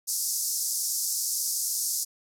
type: band-pass noise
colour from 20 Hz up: pink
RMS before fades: -29 dBFS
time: 0.07-2.05 s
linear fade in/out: 20 ms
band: 5100 to 14000 Hz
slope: 48 dB/octave
effects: none